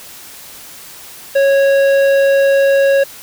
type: tone with tanh clipping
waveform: sine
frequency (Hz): 551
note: C#5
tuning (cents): -11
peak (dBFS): -10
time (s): 1.35-3.04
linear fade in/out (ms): 10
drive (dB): 12
effects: white hiss -35 dBFS RMS until 3.22 s